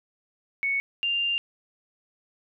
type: tone pair in turn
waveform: sine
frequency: 2217 / 2793 Hz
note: C#7 / F7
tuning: 0 / -1 cents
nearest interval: major third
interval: 399 cents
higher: second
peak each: -23 dBFS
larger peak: neither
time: 0.63-0.8 / 1.03-1.38 s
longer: second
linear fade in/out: 0 ms
effects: none